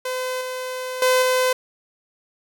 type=tone with level steps; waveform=sawtooth; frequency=510 Hz; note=C5; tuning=44 cents flat; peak=-20 / -23 / -11 / -13 dBFS; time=0.05-1.53 s; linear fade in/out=5 ms; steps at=0.41 / 1.02 / 1.22 s; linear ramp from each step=2 ms; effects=none